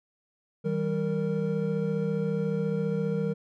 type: tone cluster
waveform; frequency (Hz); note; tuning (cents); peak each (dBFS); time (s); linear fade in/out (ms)
triangle; 159.5 / 194.1 / 463; D#3 / G3 / A#4; +43 / -17 / -12; -28; 0.64-3.34; 20
effects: none